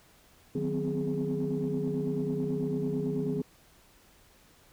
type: tone cluster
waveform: sine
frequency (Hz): 153.5 / 183.7 / 250.7 / 259.8 / 415.8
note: D#3 / F#3 / B3 / C4 / G#4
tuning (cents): -23 / -12 / +26 / -12 / +2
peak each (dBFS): -33 / -35 / -34 / -35 / -32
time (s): 0.55-3.42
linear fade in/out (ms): 5
effects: tanh soft clip ceiling -21 dBFS + pink hiss -60 dBFS RMS until 4.72 s